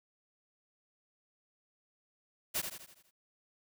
white noise with echo, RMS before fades -33 dBFS, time 2.54-2.62 s, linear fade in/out 20 ms, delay 82 ms, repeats 6, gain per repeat -6 dB, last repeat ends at 3.112 s, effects none

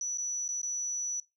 sine tone with dropouts, 5920 Hz, F#8, in tune, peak -30 dBFS, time 0.01-1.2 s, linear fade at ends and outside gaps 2 ms, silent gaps 0.175-0.182 / 0.48-0.488 / 0.616-0.63 s, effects noise-tail reverb RT60 0.2 s tail -19 dB re dry + tanh soft clip ceiling -26 dBFS

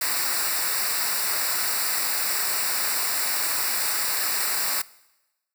white noise with comb filter, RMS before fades -25 dBFS, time 0.01-4.82 s, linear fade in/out 5 ms, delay 0.31 ms, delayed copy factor -0.85, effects noise-tail reverb RT60 1.0 s tail -21 dB re dry

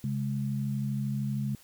sine tone pair together, 134.77 / 207.7 Hz, C#3 / G#3, -48 / 0 cents, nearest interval perfect fifth, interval 748 cents, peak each -30 / -32 dBFS, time 0.04-1.55 s, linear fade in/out 2 ms, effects white hiss -57 dBFS RMS until 1.63 s

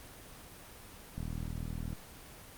click train, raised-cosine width 5 ms, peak -26 dBFS, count 31, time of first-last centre 1.18-1.93 s, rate 40 Hz, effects pink hiss -51 dBFS RMS until 2.57 s + Opus 24 kbps

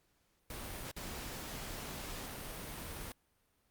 pink noise with dropouts, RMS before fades -44 dBFS, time 0.5-3.12 s, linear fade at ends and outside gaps 2 ms, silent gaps 0.914-0.964 s, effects pink hiss -75 dBFS RMS until 3.7 s + Opus 48 kbps

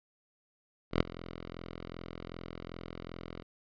5% pulse tone with ADSR envelope, 42.6 Hz, F1, 42 cents flat, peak -12 dBFS, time 0.91-3.43 s, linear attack 95 ms, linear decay 12 ms, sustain -19 dB, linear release 16 ms, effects resampled to 11025 Hz

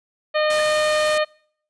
harmonic tone, 611 Hz, D#5, 32 cents flat, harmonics 1 / 2 / 3 / 4 / 5 / 6 / 7, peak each -18 / -26 / -26 / -30 / -32 / -36 / -33 dBFS, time 0.34-1.25 s, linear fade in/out 20 ms
white noise, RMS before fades -30 dBFS, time 0.5-1.18 s, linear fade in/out 2 ms
sine tone with exponential decay, 1760 Hz, A6, in tune, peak -22 dBFS, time 0.59-0.67 s, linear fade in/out 0 ms, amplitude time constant 17 ms
effects noise-tail reverb RT60 0.6 s tail -25 dB re dry + resampled to 22050 Hz

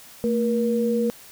sine tone pair together, 225.2 / 476.5 Hz, A3 / A#4, +40 / +38 cents, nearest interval octave + minor second, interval 1298 cents, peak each -22 dBFS, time 0.24-1.1 s, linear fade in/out 0 ms, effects white hiss -46 dBFS RMS until 1.31 s

